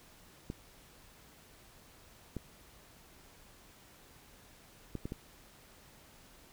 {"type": "clicks", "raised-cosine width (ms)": 3, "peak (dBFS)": -25, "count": 5, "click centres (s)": [0.501, 2.367, 4.953, 5.055, 5.121], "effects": ["pink hiss -59 dBFS RMS until 6.52 s"]}